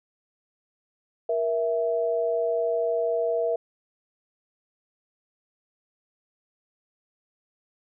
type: tone pair together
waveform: sine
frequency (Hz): 472 / 659.3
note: A#4 / E5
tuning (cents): +22 / 0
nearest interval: tritone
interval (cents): 578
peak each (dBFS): -25 / -25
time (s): 1.29-3.56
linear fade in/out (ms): 5
effects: none